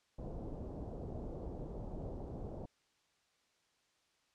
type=low-pass noise; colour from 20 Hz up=pink; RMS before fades=-44 dBFS; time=0.18-2.66 s; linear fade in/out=10 ms; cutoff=670 Hz; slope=24 dB/octave; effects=white hiss -75 dBFS RMS until 4.34 s + low-pass 6000 Hz 12 dB/octave